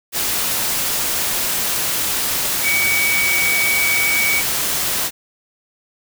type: tone in noise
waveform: sine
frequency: 2263 Hz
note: C#7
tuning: 35 cents sharp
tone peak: -16 dBFS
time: 2.62-4.43 s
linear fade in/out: 50 ms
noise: white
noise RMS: -20 dBFS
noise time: 0.12-5.11 s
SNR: +1 dB
effects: none